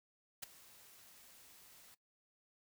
white noise with ADSR envelope, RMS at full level -41 dBFS, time 0.42-1.95 s, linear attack 14 ms, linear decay 8 ms, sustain -20 dB, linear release 11 ms, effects noise-tail reverb RT60 0.1 s tail -18 dB re dry

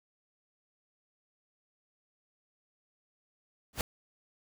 pink noise with exponential growth, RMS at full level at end -26 dBFS, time 3.73-3.81 s, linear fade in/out 1 ms, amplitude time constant 16 ms, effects none

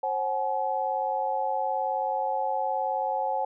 sine tone cluster, 536 / 752 / 851 Hz, C5 / F#5 / G#5, +42 / +28 / +42 cents, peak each -31 / -30 / -28 dBFS, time 0.03-3.45 s, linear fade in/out 5 ms, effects none

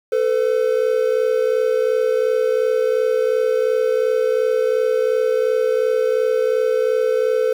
triangle tone pair together, 443.2 / 506 Hz, A4 / B4, +13 / +42 cents, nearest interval major second, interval 229 cents, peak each -16 dBFS, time 0.12-7.53 s, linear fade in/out 5 ms, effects 7-bit

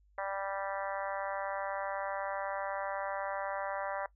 harmonic tone, 196 Hz, G3, in tune, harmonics 3 / 4 / 5 / 6 / 7 / 8 / 9 / 10, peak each -38 / -40 / -42 / -44 / -45 / -46 / -47 / -48 dBFS, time 0.18-4.06 s, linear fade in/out 2 ms, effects noise-tail reverb RT60 0.1 s tail -19 dB re dry + added 50 Hz sine -63 dBFS peak until 4.15 s

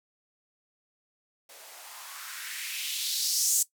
violet noise with band-pass filter sweep, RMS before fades -32 dBFS, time 1.49-3.63 s, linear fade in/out 5 ms, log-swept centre 490 to 7600 Hz, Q 2.6, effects noise-tail reverb RT60 0.1 s tail -17 dB re dry

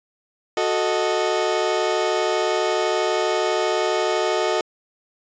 30% pulse chord, D# diminished, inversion first, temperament equal with one note detuned, 367.7 / 440 / 622.3 Hz, F#4 / A4 / D#5, -11 / 0 / 0 cents, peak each -21 dBFS, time 0.57-4.61 s, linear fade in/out 2 ms, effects resampled to 16000 Hz

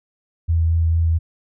sine tone with vibrato, 82.41 Hz, E2, in tune, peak -14 dBFS, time 0.48-1.19 s, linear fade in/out 20 ms, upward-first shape triangle, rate 4.4 Hz, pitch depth 17 cents each way, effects none

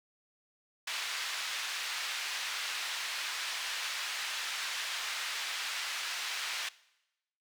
white band-pass noise, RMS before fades -37 dBFS, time 0.87-6.69 s, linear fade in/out 5 ms, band 1300 to 3900 Hz, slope 12 dB/octave, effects noise-tail reverb RT60 0.9 s tail -20 dB re dry

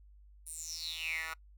10% pulse tone with high-pass filter sweep, 161 Hz, E3, 41 cents flat, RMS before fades -40 dBFS, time 0.46-1.34 s, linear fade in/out 10 ms, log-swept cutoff 10000 to 1400 Hz, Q 8.8, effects noise-tail reverb RT60 0.1 s tail -24 dB re dry + added 50 Hz sine -55 dBFS peak until 1.57 s

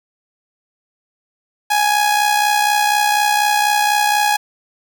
sawtooth tone with amplitude modulation, 833 Hz, G#5, 5 cents sharp, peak -7 dBFS, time 1.7-4.37 s, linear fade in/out 10 ms, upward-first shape sine, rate 64.1 Hz, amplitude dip 50%, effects none

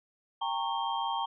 sine tone cluster, 791 / 917 / 1101 / 3186 Hz, G5 / A#5 / C#6 / G7, +15 / -29 / -12 / +27 cents, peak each -35 / -32 / -36 / -39 dBFS, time 0.41-1.26 s, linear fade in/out 10 ms, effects none

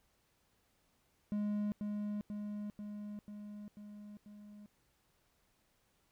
triangle tone with echo, 207.7 Hz, G#3, in tune, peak -31 dBFS, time 1.32-1.72 s, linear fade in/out 0 ms, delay 490 ms, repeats 6, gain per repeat -3 dB, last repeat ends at 4.66 s, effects pink hiss -75 dBFS RMS until 6.11 s

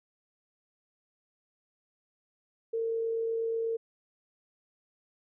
sine tone with amplitude modulation, 454.7 Hz, A#4, 43 cents flat, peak -27 dBFS, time 2.73-3.77 s, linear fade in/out 10 ms, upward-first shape sine, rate 48.2 Hz, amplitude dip 25%, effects none

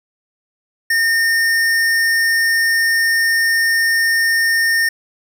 sine tone with hard clipping, 1824 Hz, A#6, 38 cents flat, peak -14 dBFS, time 0.9-4.89 s, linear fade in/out 5 ms, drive 17 dB, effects none

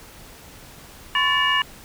sine tone cluster, 1020 / 1107 / 1754 / 2286 / 2862 Hz, C6 / C#6 / A6 / D7 / F7, -44 / -3 / -6 / -47 / +42 cents, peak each -24 / -25 / -21 / -29 / -21 dBFS, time 1.15-1.62 s, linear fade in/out 2 ms, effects tanh soft clip ceiling -8 dBFS + pink hiss -44 dBFS RMS until 1.84 s

